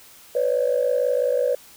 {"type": "tone cluster", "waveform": "sine", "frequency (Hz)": [497.5, 556, 602], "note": ["B4", "C#5", "D5"], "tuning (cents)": [13, 5, 43], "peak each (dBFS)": [-20, -22, -26], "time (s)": [0.35, 1.55], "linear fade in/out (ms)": 5, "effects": ["tanh soft clip ceiling -11 dBFS", "white hiss -48 dBFS RMS until 1.76 s"]}